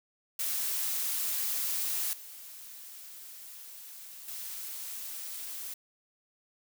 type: noise with level steps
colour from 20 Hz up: blue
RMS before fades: -32 / -47 / -40 dBFS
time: 0.39-5.74 s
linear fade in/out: 5 ms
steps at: 2.13 / 4.28 s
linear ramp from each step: 2 ms
effects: none